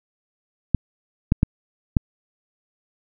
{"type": "clicks", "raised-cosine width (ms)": 5, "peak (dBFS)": -3, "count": 4, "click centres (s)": [0.747, 1.321, 1.431, 1.968], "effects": []}